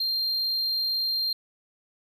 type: tone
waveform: triangle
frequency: 4186 Hz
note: C8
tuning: in tune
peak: -23 dBFS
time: 0-1.33 s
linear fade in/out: 5 ms
effects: none